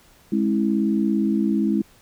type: tone cluster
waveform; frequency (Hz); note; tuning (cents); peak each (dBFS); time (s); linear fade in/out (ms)
sine; 208.9 / 269.4 / 327.2; G#3 / C#4 / E4; +10 / -49 / -13; -20 / -25 / -23; 0.32-1.82; 5
effects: pink hiss -54 dBFS RMS until 2.01 s